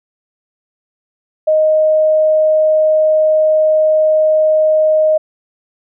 sine tone, 622.3 Hz, D#5, in tune, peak -8 dBFS, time 1.47-5.18 s, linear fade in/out 10 ms, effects none

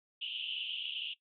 white band-pass noise, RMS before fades -39 dBFS, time 0.21-1.14 s, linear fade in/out 10 ms, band 2800 to 3200 Hz, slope 96 dB/octave, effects noise-tail reverb RT60 0.1 s tail -17 dB re dry

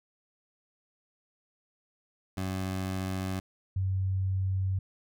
20% pulse / sine tone pair in turn, 94.3 / 95.01 Hz, F#2 / F#2, +33 / +46 cents, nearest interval unison, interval 13 cents, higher second, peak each -26 dBFS, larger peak neither, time 2.37-3.4 / 3.76-4.79 s, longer neither, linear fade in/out 5 ms, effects none

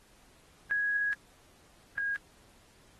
sine tone pair in turn, 1661.2 / 1634.5 Hz, G#6 / G#6, 0 / -28 cents, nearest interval unison, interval 28 cents, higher first, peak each -27 / -29 dBFS, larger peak first, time 0.71-1.13 / 1.98-2.16 s, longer first, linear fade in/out 0 ms, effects pink hiss -62 dBFS RMS until 2.99 s + AAC 32 kbps

